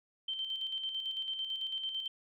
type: tone with tremolo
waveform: sine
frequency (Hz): 3115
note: G7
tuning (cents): -12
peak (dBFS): -33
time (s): 0.28-2.08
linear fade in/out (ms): 5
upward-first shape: square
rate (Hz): 9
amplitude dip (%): 45
effects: none